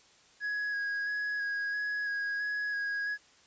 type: tone with vibrato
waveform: triangle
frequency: 1661.2 Hz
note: G#6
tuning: in tune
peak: -29 dBFS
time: 0.4-3.18 s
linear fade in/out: 50 ms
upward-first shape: square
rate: 1.5 Hz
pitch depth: 13 cents each way
effects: white hiss -61 dBFS RMS until 3.46 s + resampled to 16000 Hz